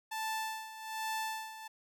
sawtooth tone with tremolo, 880 Hz, A5, in tune, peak -30 dBFS, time 0.11-1.68 s, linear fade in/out 10 ms, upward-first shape sine, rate 1.2 Hz, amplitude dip 75%, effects none

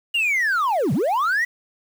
sine linear two-way sweep, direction down then up, 2875 to 117.9 to 1988 Hz, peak -15 dBFS, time 0.14-1.45 s, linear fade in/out 10 ms, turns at 0.93 s, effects tanh soft clip ceiling -17 dBFS + 7-bit

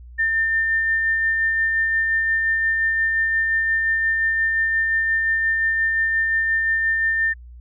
sine tone with tremolo, 1800 Hz, A6, 39 cents sharp, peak -16 dBFS, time 0.18-7.34 s, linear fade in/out 20 ms, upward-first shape sine, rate 5.7 Hz, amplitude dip 25%, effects added 60 Hz sine -38 dBFS peak until 7.6 s

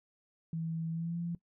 sine tone with pitch glide, 163.3 to 170.83 Hz, E3 to F3, -16 to -38 cents, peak -33 dBFS, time 0.53-1.35 s, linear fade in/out 2 ms, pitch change +78 cents, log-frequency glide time 0.91-1.18 s, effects noise-tail reverb RT60 0.1 s tail -19 dB re dry

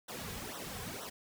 pink noise with flanger, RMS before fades -43 dBFS, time 0.08-1.1 s, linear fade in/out 10 ms, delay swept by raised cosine 0.42 to 3.42 ms, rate 2.1 Hz, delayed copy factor -0.95, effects none

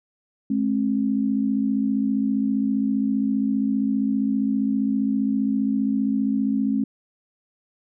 sine tone pair together, 212.9 / 268 Hz, G#3 / C4, +43 / +42 cents, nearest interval major third, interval 399 cents, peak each -22 dBFS, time 0.5-6.84 s, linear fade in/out 5 ms, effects none

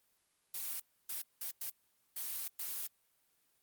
blue noise bursts at uneven times, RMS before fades -40 dBFS, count 6, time 0.54-0.8 / 1.09-1.22 / 1.41-1.51 / 1.61-1.7 / 2.16-2.48 / 2.59-2.87 s, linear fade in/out 5 ms, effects white hiss -75 dBFS RMS until 3.62 s + Opus 32 kbps

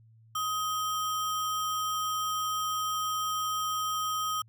sine tone with sample-and-hold, 1257 Hz, D#6, 17 cents sharp, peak -28 dBFS, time 0.35-4.42 s, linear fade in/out 5 ms, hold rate 4410 Hz, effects added 112 Hz sine -55 dBFS peak until 4.48 s

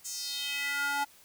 square tone with high-pass filter sweep, 284.2 Hz, C#4, 43 cents sharp, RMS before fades -33 dBFS, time 0.04-1.05 s, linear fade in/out 20 ms, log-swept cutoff 7200 to 900 Hz, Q 3.3, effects white hiss -58 dBFS RMS until 1.24 s

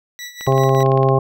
20% pulse tone with tremolo, 1954 Hz, B6, 19 cents flat, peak -23 dBFS, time 0.19-0.83 s, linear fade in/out 0 ms, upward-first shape sine, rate 5.2 Hz, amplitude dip 75%
click train, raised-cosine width 0.3 ms, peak -17 dBFS, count 13, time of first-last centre 0.41-1.088 s, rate 17.7 Hz
harmonic tone, 133.7 Hz, C3, 38 cents sharp, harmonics 1 / 2 / 3 / 4 / 5 / 6 / 8, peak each -15 / -27 / -17 / -21 / -22 / -22 / -22 dBFS, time 0.47-1.19 s, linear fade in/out 5 ms
effects none

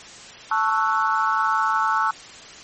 sine chord, F# minor seventh, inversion first, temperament equal, 880 / 1108.7 / 1318.5 / 1480 Hz, A5 / C#6 / E6 / F#6, 0 / 0 / 0 / 0 cents, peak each -23 / -24 / -22 / -26 dBFS, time 0.51-2.11 s, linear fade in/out 5 ms, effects white hiss -41 dBFS RMS until 2.63 s + MP3 32 kbps

